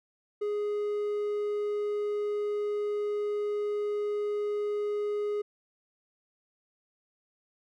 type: tone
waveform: triangle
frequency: 415.3 Hz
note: G#4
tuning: in tune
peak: -26 dBFS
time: 0.41-5.42 s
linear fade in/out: 10 ms
effects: none